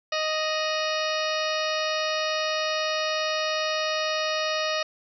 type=harmonic tone with a mistuned harmonic; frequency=622.3 Hz; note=D#5; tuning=in tune; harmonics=1 / 2 / 3 / 4 / 5 / 6 / 7 / 8 / 9; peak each=-28 / -31 / -33 / -34 / -35 / -36 / -36 / -37 / -38 dBFS; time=0.12-4.83 s; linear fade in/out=5 ms; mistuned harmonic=5; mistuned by=-110 cents; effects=none